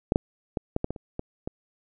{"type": "clicks", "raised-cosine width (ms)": 2, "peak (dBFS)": [-7, -6, -13, -11, -12, -17, -26, -17, -17], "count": 9, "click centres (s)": [0.121, 0.159, 0.572, 0.764, 0.844, 0.906, 0.962, 1.194, 1.475], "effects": []}